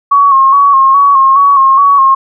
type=tone with vibrato; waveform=sine; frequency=1100 Hz; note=C#6; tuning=14 cents flat; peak=-3 dBFS; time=0.11-2.15 s; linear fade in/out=10 ms; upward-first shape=square; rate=2.4 Hz; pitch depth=40 cents each way; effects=none